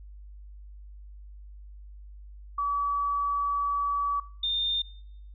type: tone pair in turn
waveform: sine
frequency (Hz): 1144 / 3624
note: D6 / A#7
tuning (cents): -46 / -50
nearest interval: octave + minor sixth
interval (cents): 1996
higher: second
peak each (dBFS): -25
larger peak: neither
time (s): 2.58-4.2 / 4.43-4.82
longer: first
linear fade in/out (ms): 5
effects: noise-tail reverb RT60 0.8 s tail -22 dB re dry + added 50 Hz sine -43 dBFS peak until 5.34 s

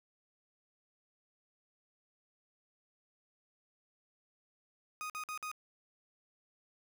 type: tone bursts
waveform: 30% pulse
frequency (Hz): 1244.5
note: D#6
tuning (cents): 0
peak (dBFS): -36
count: 4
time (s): 5.01-5.515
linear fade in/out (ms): 0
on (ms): 88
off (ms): 51
effects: none

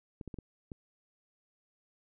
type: clicks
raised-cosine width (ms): 3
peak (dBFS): -29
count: 5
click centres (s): 0.212 / 0.277 / 0.342 / 0.387 / 0.718
effects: none

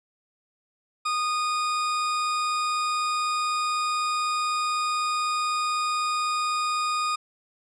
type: tone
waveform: 40% pulse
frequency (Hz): 1232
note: D#6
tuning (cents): -17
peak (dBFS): -23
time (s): 1.05-7.16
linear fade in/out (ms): 10
effects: resampled to 22050 Hz

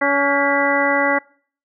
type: harmonic tone with a mistuned harmonic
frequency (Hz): 281.9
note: C#4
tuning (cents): +29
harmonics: 1 / 2 / 3 / 4 / 5 / 6 / 7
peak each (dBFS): -23 / -20 / -23 / -24 / -25 / -25 / -20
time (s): 0.01-1.19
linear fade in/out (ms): 10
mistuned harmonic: 6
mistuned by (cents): -61
effects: noise-tail reverb RT60 0.5 s tail -24 dB re dry

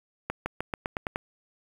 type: accelerating click train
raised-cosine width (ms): 0.5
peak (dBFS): -14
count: 8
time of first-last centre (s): 0.3-1.159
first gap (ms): 160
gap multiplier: 0.91
effects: 7-bit

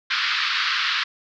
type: band-pass noise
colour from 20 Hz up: pink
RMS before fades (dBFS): -23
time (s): 0.1-1.04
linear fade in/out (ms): 10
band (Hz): 1200 to 4800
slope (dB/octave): 48
effects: none

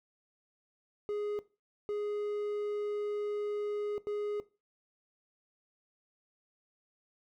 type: tone bursts at uneven times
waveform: triangle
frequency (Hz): 415.3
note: G#4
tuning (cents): 0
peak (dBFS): -30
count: 3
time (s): 1.09-1.39 / 1.89-3.98 / 4.07-4.4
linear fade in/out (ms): 0
effects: noise-tail reverb RT60 0.3 s tail -18 dB re dry

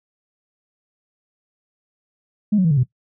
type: tone with pitch steps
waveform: sine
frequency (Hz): 210 / 184.94 / 162.87 / 143.43 / 126.32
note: G#3 / F#3 / E3 / D3 / B2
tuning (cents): +19 / -1 / -21 / -41 / +39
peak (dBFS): -12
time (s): 2.52-2.835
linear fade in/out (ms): 10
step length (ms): 63
effects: noise-tail reverb RT60 0.1 s tail -17 dB re dry + tanh soft clip ceiling -8 dBFS

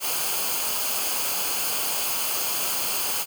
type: noise with comb filter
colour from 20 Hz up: white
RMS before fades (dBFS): -26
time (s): 0-3.26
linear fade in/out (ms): 50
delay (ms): 0.53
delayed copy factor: -0.6
effects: none

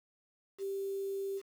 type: tone with quantisation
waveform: sine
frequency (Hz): 392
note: G4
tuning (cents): 0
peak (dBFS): -34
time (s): 0.58-1.42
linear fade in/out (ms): 50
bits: 9
effects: none

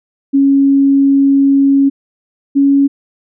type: tone pair in turn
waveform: sine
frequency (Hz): 276 / 278.4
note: C#4 / C#4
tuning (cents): -7 / +8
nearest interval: unison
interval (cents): 15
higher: second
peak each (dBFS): -6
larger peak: neither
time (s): 0.33-1.9 / 2.55-2.88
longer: first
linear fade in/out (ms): 20
effects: none

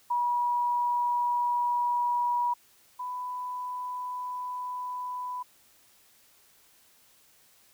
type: tone pair in turn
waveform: sine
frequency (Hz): 967 / 995.3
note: B5 / B5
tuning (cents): -37 / +13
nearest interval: unison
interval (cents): 50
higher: second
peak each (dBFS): -24 / -32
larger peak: first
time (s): 0.1-2.54 / 2.99-5.43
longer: neither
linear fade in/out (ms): 10
effects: white hiss -61 dBFS RMS until 7.73 s

